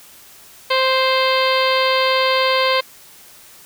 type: harmonic tone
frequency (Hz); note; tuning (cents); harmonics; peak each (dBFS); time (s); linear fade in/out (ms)
523.3; C5; 0; 1 / 2 / 3 / 4 / 5 / 6 / 7 / 8 / 9; -18 / -19 / -26 / -23 / -26 / -25 / -27 / -26 / -29; 0.7-2.81; 10
effects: white hiss -44 dBFS RMS until 3.65 s